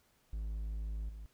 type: tone with level steps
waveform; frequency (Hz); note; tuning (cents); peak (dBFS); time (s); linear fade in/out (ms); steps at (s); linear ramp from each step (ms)
triangle; 53.3; G#1; +46; -34 / -42; 0.33-1.26; 0; 1.09; 5
effects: pink hiss -71 dBFS RMS until 1.33 s